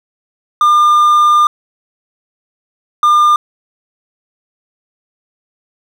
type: tone bursts at uneven times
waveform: triangle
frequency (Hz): 1203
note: D6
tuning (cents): +41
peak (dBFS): -4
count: 2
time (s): 0.61-1.47 / 3.03-3.36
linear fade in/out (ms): 2
effects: none